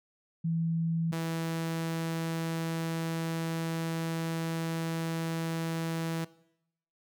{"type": "tone pair in turn", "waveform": ["sine", "sawtooth"], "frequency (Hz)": [164.81, 164.04], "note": ["E3", "E3"], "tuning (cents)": [0, -8], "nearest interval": "unison", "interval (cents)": 8, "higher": "first", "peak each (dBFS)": -27, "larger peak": "neither", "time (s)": [[0.44, 1.12], [1.12, 6.25]], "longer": "second", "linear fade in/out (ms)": 10, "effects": ["noise-tail reverb RT60 0.8 s tail -20 dB re dry"]}